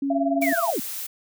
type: tone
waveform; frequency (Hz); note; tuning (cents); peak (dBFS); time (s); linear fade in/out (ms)
sine; 277.2; C#4; 0; -22; 0.02-0.53; 5
type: tone with tremolo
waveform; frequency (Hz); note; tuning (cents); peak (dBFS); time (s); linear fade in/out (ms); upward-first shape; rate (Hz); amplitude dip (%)
sine; 676; E5; +43; -19; 0.1-0.72; 5; sine; 19; 90
type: noise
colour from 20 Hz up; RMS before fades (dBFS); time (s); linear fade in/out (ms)
blue; -32; 0.41-1.07; 10
type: linear sweep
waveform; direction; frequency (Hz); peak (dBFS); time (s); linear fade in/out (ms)
sine; down; 2349 to 195.2; -24; 0.42-0.8; 5
effects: none